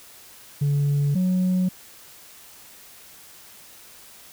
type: tone pair in turn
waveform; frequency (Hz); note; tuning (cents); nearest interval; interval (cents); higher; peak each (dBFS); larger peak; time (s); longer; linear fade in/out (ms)
sine; 143.2 / 183.84; D3 / F#3; -43 / -11; major third; 432; second; -16; neither; 0.61-1.15 / 1.15-1.69; neither; 10
effects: tanh soft clip ceiling -17 dBFS + white hiss -47 dBFS RMS until 4.32 s